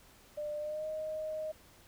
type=tone with pitch glide; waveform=sine; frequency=597 to 622.7 Hz; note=D5 to D#5; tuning=+28 to +1 cents; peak=-35 dBFS; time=0.37-1.52 s; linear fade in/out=10 ms; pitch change=+73 cents; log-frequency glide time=0.59-0.87 s; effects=pink hiss -60 dBFS RMS until 1.87 s